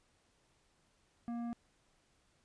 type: tone with tanh clipping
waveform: triangle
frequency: 235.8 Hz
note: A#3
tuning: 20 cents sharp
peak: -39 dBFS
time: 1.28-1.53 s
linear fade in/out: 0 ms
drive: 15 dB
effects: pink hiss -73 dBFS RMS until 2.44 s + resampled to 22050 Hz